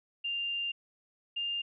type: tone pair in turn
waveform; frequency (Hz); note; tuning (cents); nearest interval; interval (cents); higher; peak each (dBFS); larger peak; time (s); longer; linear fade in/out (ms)
sine; 2794 / 2805; F7 / F7; 0 / +7; unison; 7; second; -31 / -31; neither; 0.24-0.72 / 1.36-1.62; first; 10
effects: none